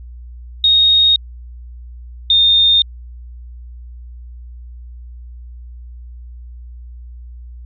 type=tone pair in turn; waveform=sine; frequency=3729 / 3652 Hz; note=A#7 / A#7; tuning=0 / -36 cents; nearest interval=unison; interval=36 cents; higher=first; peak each=-8 dBFS; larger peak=neither; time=0.64-1.16 / 2.3-2.82 s; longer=neither; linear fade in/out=2 ms; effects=added 60 Hz sine -31 dBFS peak until 7.65 s